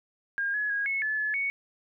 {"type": "tone with pitch steps", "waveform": "sine", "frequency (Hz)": [1615, 1693, 1642, 2192, 1728, 1716, 2224], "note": ["G#6", "G#6", "G#6", "C#7", "A6", "A6", "C#7"], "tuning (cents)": [-49, 33, -20, -20, -32, -44, 5], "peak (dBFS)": -26, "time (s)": [0.38, 1.5], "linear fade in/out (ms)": 0, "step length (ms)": 160, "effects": []}